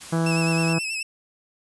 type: noise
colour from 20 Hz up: white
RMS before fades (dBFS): -39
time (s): 0-0.74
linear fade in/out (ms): 20
type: harmonic tone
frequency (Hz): 164.81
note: E3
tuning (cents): 0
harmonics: 1 / 2 / 3 / 4 / 5 / 6 / 7 / 8 / 9 / 10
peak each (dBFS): -21 / -27 / -31 / -33 / -35 / -37 / -38 / -39 / -40 / -41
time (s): 0.12-0.79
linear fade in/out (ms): 10
type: tone with vibrato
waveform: sawtooth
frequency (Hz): 2617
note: E7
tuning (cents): -13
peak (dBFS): -23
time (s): 0.26-1.03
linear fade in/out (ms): 5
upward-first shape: sine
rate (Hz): 9.4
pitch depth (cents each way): 54
effects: resampled to 24000 Hz